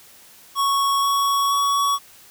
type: tone with pitch steps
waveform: square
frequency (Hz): 1108.7 / 1116.4 / 1124.2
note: C#6 / C#6 / C#6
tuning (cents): 0 / +12 / +24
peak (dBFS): -18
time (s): 0.55-1.99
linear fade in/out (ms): 50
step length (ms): 480
effects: white hiss -48 dBFS RMS until 2.3 s